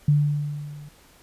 sine tone with level ramp, 146.83 Hz, D3, in tune, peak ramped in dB -13 to -39 dBFS, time 0.08-0.89 s, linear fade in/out 5 ms, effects pink hiss -54 dBFS RMS until 1.22 s + resampled to 32000 Hz

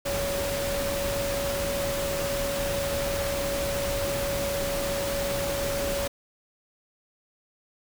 sine tone in noise, 561 Hz, C#5, 21 cents sharp, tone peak -28 dBFS, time 0.05-6.08 s, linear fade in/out 10 ms, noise pink, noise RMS -31 dBFS, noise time 0.05-6.08 s, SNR 0 dB, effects none

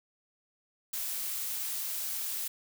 blue noise, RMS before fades -35 dBFS, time 0.93-2.48 s, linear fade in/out 5 ms, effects none

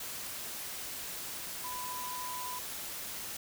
sine tone in noise, 997 Hz, B5, 16 cents sharp, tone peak -39 dBFS, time 1.64-2.59 s, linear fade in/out 5 ms, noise white, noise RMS -41 dBFS, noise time 0-3.37 s, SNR -1 dB, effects none

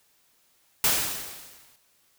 white noise with exponential decay, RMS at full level -20 dBFS, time 0.84-1.76 s, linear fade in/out 2 ms, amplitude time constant 200 ms, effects white hiss -65 dBFS RMS until 2.18 s

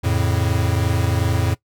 square chord, F augmented, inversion none, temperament equal, 87.31 / 110 / 138.59 Hz, F2 / A2 / C#3, 0 / 0 / 0 cents, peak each -21 / -21 / -27 dBFS, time 0.03-1.55 s, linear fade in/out 20 ms, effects noise-tail reverb RT60 0.1 s tail -19 dB re dry

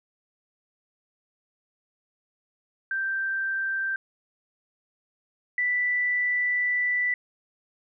sine tone pair in turn, 1568 / 1975.6 Hz, G6 / B6, 0 / 0 cents, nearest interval major third, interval 400 cents, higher second, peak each -25 / -22 dBFS, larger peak second, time 2.91-3.96 / 5.58-7.14 s, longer second, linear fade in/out 2 ms, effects none

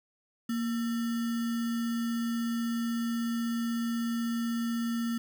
sine tone with sample-and-hold, 233.1 Hz, A#3, in tune, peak -28 dBFS, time 0.49-5.18 s, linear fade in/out 5 ms, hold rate 1575 Hz, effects none

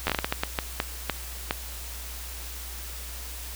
slowing click train, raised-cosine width 0.3 ms, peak -8 dBFS, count 13, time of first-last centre 0.07-1.509 s, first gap 11 ms, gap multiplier 1.39, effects added 60 Hz sine -38 dBFS peak until 3.55 s + white hiss -40 dBFS RMS until 3.55 s

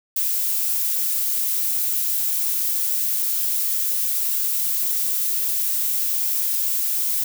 violet noise, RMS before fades -22 dBFS, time 0.16-7.24 s, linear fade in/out 5 ms, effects none

